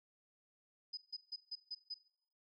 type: tone bursts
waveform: sine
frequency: 5000 Hz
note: D#8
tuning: 8 cents sharp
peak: -40 dBFS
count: 6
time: 0.93-1.944 s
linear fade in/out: 10 ms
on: 44 ms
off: 150 ms
effects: noise-tail reverb RT60 0.6 s tail -17 dB re dry